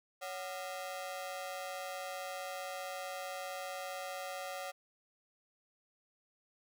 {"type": "ring-modulated tone", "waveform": "sawtooth", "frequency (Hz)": 651, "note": "E5", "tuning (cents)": -22, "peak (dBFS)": -33, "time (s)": [0.21, 4.72], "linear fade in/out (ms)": 20, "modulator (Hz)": 92.3, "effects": []}